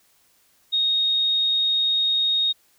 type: tone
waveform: sine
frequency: 3729 Hz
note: A#7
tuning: in tune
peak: -18 dBFS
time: 0.72-2.53 s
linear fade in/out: 20 ms
effects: white hiss -61 dBFS RMS until 2.78 s

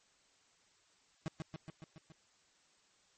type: tone with echo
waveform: 35% pulse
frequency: 159.9 Hz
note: D#3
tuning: 48 cents sharp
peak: -34 dBFS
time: 1.26-1.28 s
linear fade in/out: 0 ms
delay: 140 ms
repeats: 6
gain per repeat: -3 dB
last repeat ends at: 2.12 s
effects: white hiss -70 dBFS RMS until 3.17 s + MP3 32 kbps

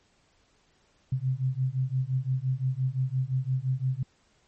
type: beating tone pair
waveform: sine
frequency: 127.6 / 133.4 Hz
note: C3 / C3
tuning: -43 / +34 cents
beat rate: 5.8 Hz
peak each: -28 dBFS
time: 1.12-4.03 s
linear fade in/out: 5 ms
effects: pink hiss -66 dBFS RMS until 4.47 s + MP3 32 kbps

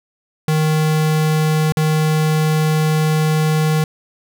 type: tone with dropouts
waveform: square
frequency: 155.56 Hz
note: D#3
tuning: in tune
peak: -14 dBFS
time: 0.48-3.84 s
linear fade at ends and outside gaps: 2 ms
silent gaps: 1.722-1.77 s
effects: none

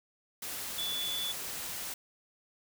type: tone in noise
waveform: sine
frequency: 3453 Hz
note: A7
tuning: 33 cents flat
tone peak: -33 dBFS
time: 0.78-1.32 s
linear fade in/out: 5 ms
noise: white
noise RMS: -39 dBFS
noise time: 0.42-1.94 s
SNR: +3 dB
effects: none

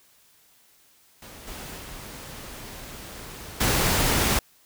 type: noise with level steps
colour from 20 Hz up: pink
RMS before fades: -44 / -38 / -40 / -22 dBFS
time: 1.22-4.39 s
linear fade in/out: 2 ms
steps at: 1.47 / 1.77 / 3.6 s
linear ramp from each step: 10 ms
effects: white hiss -59 dBFS RMS until 4.65 s

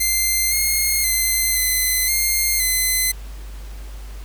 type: tone with pitch steps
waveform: 5% pulse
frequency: 2085 / 2142 / 2065 / 2035 / 2118 / 2040 Hz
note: C7 / C7 / C7 / C7 / C7 / C7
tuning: -7 / +40 / -23 / -49 / +21 / -44 cents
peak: -7 dBFS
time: 0-3.12 s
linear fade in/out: 10 ms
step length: 520 ms
effects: added 50 Hz sine -31 dBFS peak until 4.24 s + pink hiss -45 dBFS RMS until 4.24 s

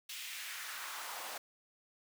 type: noise with high-pass filter sweep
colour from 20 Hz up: pink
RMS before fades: -44 dBFS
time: 0.09-1.38 s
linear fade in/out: 5 ms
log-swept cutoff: 2900 to 670 Hz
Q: 1.7
effects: none

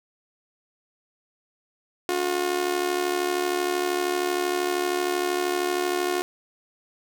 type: tone with amplitude modulation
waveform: sawtooth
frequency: 359.5 Hz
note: F#4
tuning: 50 cents flat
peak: -16 dBFS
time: 2.09-6.22 s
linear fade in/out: 0 ms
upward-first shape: sine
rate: 72.9 Hz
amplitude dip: 70%
effects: none

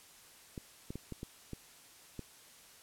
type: clicks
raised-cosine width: 3 ms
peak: -28 dBFS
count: 7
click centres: 0.578 / 0.905 / 0.956 / 1.123 / 1.231 / 1.533 / 2.193 s
effects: white hiss -58 dBFS RMS until 2.82 s + low-pass 12000 Hz 12 dB/octave

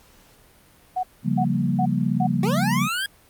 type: tone bursts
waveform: sine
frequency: 739 Hz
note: F#5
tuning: 2 cents flat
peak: -21 dBFS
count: 4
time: 0.96-2.272 s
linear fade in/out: 10 ms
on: 73 ms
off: 340 ms
type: chord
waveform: sine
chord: G half-diminished seventh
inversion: second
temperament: equal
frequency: 138.59 / 174.61 / 196 / 233.1 Hz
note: Db3 / F3 / G3 / Bb3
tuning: 0 / 0 / 0 / 0 cents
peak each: -25 dBFS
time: 1.23-2.89 s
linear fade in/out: 50 ms
type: linear sweep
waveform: 25% pulse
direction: up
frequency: 360 to 1651 Hz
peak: -20 dBFS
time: 2.43-3.06 s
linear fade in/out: 2 ms
effects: pink hiss -54 dBFS RMS until 3.29 s + Opus 48 kbps

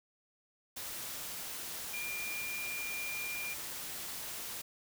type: tone in noise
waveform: sine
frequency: 2400 Hz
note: D7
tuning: 37 cents sharp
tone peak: -38 dBFS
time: 1.93-3.54 s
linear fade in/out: 10 ms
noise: white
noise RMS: -42 dBFS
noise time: 0.76-4.62 s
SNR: +1 dB
effects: none

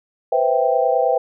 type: chord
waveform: sine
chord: C major seventh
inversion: third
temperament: equal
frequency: 493.9 / 523.3 / 659.3 / 784 Hz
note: B4 / C5 / E5 / G5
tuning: 0 / 0 / 0 / 0 cents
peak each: -20 dBFS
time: 0.32-1.18 s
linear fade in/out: 5 ms
effects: none

